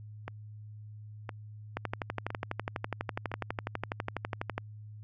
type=two click trains; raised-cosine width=0.5 ms; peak=-22 / -17 dBFS; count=4 / 35; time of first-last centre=0.28-3.316 / 1.77-4.58 s; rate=0.988 / 12.1 Hz; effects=added 106 Hz sine -44 dBFS peak until 5.03 s